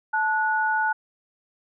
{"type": "tone pair together", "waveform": "sine", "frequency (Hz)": [872.6, 1464], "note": ["A5", "F#6"], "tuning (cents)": [-15, -19], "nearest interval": "major sixth", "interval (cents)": 896, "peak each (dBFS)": -23, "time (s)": [0.13, 0.93], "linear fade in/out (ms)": 10, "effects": []}